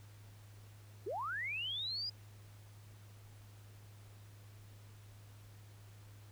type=linear sweep; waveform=sine; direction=up; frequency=329.6 to 4978 Hz; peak=-37 dBFS; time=1.06-2.1 s; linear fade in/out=10 ms; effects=added 103 Hz sine -54 dBFS peak until 6.31 s + pink hiss -64 dBFS RMS until 6.31 s